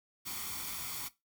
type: noise with comb filter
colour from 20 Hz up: white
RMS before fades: -40 dBFS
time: 0.25-1.09 s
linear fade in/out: 20 ms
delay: 0.89 ms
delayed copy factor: +0.6
effects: noise-tail reverb RT60 0.2 s tail -17 dB re dry